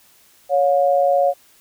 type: tone pair together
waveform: sine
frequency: 557.7 / 714 Hz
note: C#5 / F5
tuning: +10 / +38 cents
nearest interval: major third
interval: 428 cents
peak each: -15 / -17 dBFS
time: 0.49-1.34 s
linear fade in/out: 50 ms
effects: white hiss -53 dBFS RMS until 1.6 s